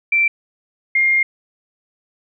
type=tone pair in turn; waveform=sine; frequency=2345 / 2122 Hz; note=D7 / C7; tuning=-3 / +24 cents; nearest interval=major second; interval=173 cents; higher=first; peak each=-12 dBFS; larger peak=neither; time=0.12-0.28 / 0.95-1.23 s; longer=second; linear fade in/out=5 ms; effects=none